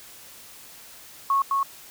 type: tone with echo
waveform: sine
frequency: 1100 Hz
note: C#6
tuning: 14 cents flat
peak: -18 dBFS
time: 1.3-1.42 s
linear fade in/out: 2 ms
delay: 210 ms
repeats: 1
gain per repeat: -2 dB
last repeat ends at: 1.63 s
effects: white hiss -46 dBFS RMS until 1.9 s